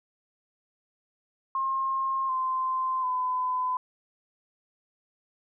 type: tone with pitch steps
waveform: sine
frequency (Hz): 1068 / 1038.8 / 1010.4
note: C6 / C6 / B5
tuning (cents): +35 / -13 / +39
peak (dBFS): -25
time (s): 1.55-3.77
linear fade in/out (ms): 2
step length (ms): 740
effects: none